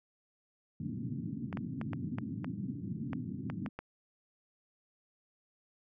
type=band-pass noise; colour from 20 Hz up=white; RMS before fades=-39 dBFS; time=0.8-3.69 s; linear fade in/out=2 ms; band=100 to 280 Hz; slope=48 dB/octave
type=clicks; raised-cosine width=0.5 ms; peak=-25 dBFS; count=10; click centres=1.528 / 1.572 / 1.814 / 1.933 / 2.185 / 2.445 / 3.132 / 3.5 / 3.662 / 3.79 s
effects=none